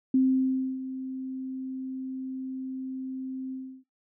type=tone with ADSR envelope; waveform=sine; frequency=261.6 Hz; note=C4; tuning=in tune; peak=-18 dBFS; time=0.14-3.84 s; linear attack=4 ms; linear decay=640 ms; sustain=-14 dB; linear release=320 ms; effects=noise-tail reverb RT60 0.2 s tail -23 dB re dry